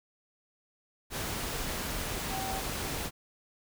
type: tone in noise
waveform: sine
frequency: 769 Hz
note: G5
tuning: 33 cents flat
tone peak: -36 dBFS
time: 2.29-2.62 s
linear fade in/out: 50 ms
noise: pink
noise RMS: -35 dBFS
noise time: 1.1-3.11 s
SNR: -4 dB
effects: none